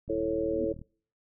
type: click train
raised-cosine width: 5 ms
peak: -32 dBFS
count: 30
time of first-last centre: 0.08-0.816 s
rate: 39.4 Hz
type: harmonic tone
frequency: 110 Hz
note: A2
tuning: in tune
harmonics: 3 / 4 / 5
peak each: -31 / -31 / -31 dBFS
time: 0.09-0.73 s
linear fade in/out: 10 ms
type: tone with exponential growth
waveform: sine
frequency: 246.9 Hz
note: B3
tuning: in tune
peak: -31 dBFS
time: 0.37-0.65 s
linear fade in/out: 5 ms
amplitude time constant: 60 ms
effects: noise-tail reverb RT60 0.5 s tail -25 dB re dry